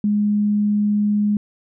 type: tone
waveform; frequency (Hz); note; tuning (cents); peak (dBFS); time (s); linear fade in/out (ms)
sine; 207.7; G#3; 0; -15; 0.04-1.37; 2
effects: none